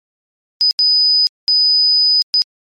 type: tone bursts at uneven times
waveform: sine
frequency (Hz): 4989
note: D#8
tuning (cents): +4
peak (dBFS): -9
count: 4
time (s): 0.61-0.71 / 0.79-1.27 / 1.48-2.22 / 2.34-2.42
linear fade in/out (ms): 0
effects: MP3 64 kbps